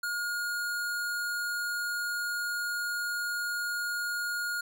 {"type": "tone", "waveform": "square", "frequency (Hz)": 1430, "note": "F6", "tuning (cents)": 41, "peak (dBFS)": -31, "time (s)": [0.03, 4.61], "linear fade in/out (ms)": 5, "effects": []}